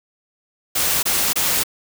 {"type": "noise bursts", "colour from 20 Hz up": "white", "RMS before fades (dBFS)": -19, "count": 3, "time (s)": [0.75, 1.636], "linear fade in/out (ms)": 10, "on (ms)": 280, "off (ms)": 23, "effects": []}